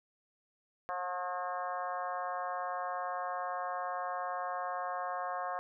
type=harmonic tone with a mistuned harmonic; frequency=180 Hz; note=F#3; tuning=47 cents flat; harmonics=3 / 4 / 5 / 6 / 7 / 8 / 9 / 10; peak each=-43 / -38 / -47 / -39 / -44 / -53 / -46 / -55 dBFS; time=0.89-5.59 s; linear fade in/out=0 ms; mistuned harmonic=5; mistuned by=-17 cents; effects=none